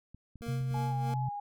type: clicks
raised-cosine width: 5 ms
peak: -37 dBFS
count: 7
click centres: 0.146 / 0.357 / 0.411 / 0.467 / 0.611 / 0.711 / 0.771 s
type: tone with tremolo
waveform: 25% pulse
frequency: 233.1 Hz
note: A#3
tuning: in tune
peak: -34 dBFS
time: 0.42-1.14 s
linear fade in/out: 0 ms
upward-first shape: sine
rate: 3.2 Hz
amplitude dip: 70%
type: tone with pitch glide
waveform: sine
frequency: 130.81 to 129.83 Hz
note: C3 to C3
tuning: 0 to -13 cents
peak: -30 dBFS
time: 0.48-1.29 s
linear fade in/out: 5 ms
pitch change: -13 cents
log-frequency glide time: 0.59-0.97 s
type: tone with vibrato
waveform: sine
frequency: 830.6 Hz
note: G#5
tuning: in tune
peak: -35 dBFS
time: 0.74-1.4 s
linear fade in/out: 5 ms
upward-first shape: square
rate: 2.8 Hz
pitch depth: 25 cents each way
effects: none